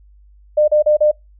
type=tone bursts; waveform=sine; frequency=603 Hz; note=D5; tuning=46 cents sharp; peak=-9 dBFS; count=4; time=0.57-1.115 s; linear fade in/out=10 ms; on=110 ms; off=35 ms; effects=noise-tail reverb RT60 0.2 s tail -25 dB re dry + added 50 Hz sine -44 dBFS peak until 1.39 s